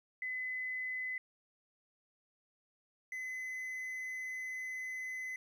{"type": "tone pair in turn", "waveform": ["sine", "triangle"], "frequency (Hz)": [2020, 2029], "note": ["B6", "B6"], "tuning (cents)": [39, 46], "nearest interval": "unison", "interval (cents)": 7, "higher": "second", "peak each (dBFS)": [-36, -37], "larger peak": "first", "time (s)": [[0.22, 1.18], [3.12, 5.36]], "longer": "second", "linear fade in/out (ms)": 2, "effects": ["12-bit"]}